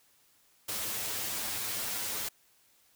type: noise with comb filter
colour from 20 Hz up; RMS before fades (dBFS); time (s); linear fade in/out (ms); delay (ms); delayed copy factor
white; -35; 0.68-2.29; 10; 9.2; +0.85
effects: white hiss -66 dBFS RMS until 2.95 s